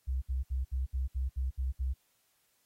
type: tone bursts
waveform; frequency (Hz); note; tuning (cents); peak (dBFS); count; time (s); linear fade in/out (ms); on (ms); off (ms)
sine; 65; C2; -11; -29; 9; 0.07-1.94; 20; 150; 65
effects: white hiss -73 dBFS RMS until 2.65 s + AAC 48 kbps